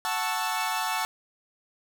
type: chord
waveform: sawtooth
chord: F# minor seventh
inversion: none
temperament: equal with one note detuned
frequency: 740 / 880 / 1108.7 / 1323.1 Hz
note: F#5 / A5 / C#6 / E6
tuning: 0 / 0 / 0 / +6 cents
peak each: -29 / -26 / -30 / -30 dBFS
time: 0.05-1.05 s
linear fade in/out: 0 ms
effects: none